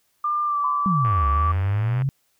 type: tone with pitch glide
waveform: sine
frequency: 1196 to 1159.3 Hz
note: D6 to D6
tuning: +31 to -23 cents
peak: -20 dBFS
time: 0.24-1.52 s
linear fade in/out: 5 ms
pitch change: -54 cents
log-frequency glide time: 0.45-0.59 s
type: tone with exponential decay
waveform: sine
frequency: 1017 Hz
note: C6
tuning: 50 cents flat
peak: -22 dBFS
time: 0.64-1.24 s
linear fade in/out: 2 ms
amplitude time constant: 130 ms
type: exponential two-way sweep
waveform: sine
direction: down then up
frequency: 201.8 to 68 to 139.3 Hz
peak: -19 dBFS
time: 0.86-2.09 s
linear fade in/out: 0 ms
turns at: 1.27 s
type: click train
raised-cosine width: 0.5 ms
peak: -20 dBFS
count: 99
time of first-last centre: 1.05-2.02 s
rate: 101 Hz
effects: white hiss -67 dBFS RMS until 2.39 s